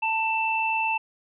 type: tone pair together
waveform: sine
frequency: 890 / 2662 Hz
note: A5 / E7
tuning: +20 / +16 cents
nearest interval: octave + perfect fifth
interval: 1896 cents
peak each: -25 dBFS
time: 0.02-0.98 s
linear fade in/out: 10 ms
effects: none